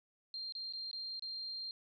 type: tone with dropouts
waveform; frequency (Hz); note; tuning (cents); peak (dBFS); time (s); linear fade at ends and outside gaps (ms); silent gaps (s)
sine; 4186; C8; 0; -40; 0.34-1.71; 1; 0.523-0.551 / 0.725-0.735 / 0.913-0.93 / 1.195-1.223
effects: none